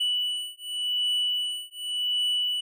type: beating tone pair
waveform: triangle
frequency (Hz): 2960 / 2960.88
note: F#7 / F#7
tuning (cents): 0 / +1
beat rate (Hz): 0.88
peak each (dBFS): -27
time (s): 0-2.61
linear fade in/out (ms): 10
effects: none